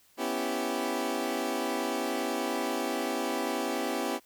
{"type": "chord", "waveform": "20% pulse", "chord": "C# half-diminished seventh", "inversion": "third", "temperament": "equal", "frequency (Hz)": [246.9, 277.2, 329.6, 392], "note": ["B3", "C#4", "E4", "G4"], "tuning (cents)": [0, 0, 0, 0], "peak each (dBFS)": -30, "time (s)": [0.17, 4.2], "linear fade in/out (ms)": 50, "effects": ["white hiss -63 dBFS RMS until 4.25 s"]}